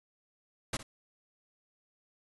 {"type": "noise with echo", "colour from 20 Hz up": "pink", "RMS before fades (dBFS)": -33, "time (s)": [0.73, 0.77], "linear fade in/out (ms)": 5, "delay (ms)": 60, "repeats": 1, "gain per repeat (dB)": -15, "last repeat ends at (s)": 0.83, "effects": ["resampled to 24000 Hz"]}